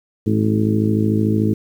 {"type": "harmonic tone with a mistuned harmonic", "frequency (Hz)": 53.5, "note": "A1", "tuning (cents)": -48, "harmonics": [2, 3, 4, 5, 6, 7, 8], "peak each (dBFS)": [-19, -29, -18, -27, -21, -28, -26], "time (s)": [0.26, 1.54], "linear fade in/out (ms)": 10, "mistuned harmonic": 8, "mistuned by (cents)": 21, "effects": ["8-bit"]}